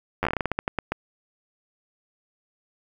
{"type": "slowing click train", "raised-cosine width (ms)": 0.5, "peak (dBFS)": -9, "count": 15, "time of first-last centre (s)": [0.23, 0.92], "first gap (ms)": 10, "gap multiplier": 1.22, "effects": ["8-bit"]}